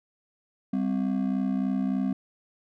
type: ring-modulated tone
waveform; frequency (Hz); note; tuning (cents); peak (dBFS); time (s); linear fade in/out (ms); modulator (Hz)
triangle; 228.1; A#3; -37; -19; 0.73-2.13; 5; 31.7
effects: none